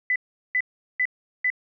sine tone bursts, 2000 Hz, B6, 21 cents sharp, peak -19 dBFS, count 4, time 0.1-1.502 s, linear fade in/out 2 ms, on 58 ms, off 390 ms, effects none

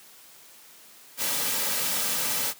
white noise with comb filter, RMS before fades -27 dBFS, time 1.17-2.54 s, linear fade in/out 50 ms, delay 2.8 ms, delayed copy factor -0.5, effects white hiss -51 dBFS RMS until 2.59 s + high-pass 150 Hz 12 dB/octave

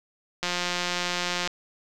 click train, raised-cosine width 0.2 ms, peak -10 dBFS, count 186, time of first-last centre 0.43-1.475 s, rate 177 Hz, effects none

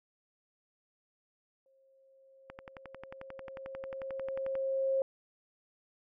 sine tone with exponential growth, 536 Hz, C5, 42 cents sharp, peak -26 dBFS, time 1.66-5.02 s, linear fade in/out 1 ms, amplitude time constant 730 ms
click train, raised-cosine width 0.5 ms, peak -29 dBFS, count 24, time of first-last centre 2.5-4.554 s, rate 11.2 Hz
effects none

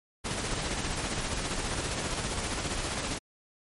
pink noise with tremolo, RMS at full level -31 dBFS, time 0.24-3.19 s, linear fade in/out 20 ms, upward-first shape square, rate 15 Hz, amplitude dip 30%, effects MP3 48 kbps

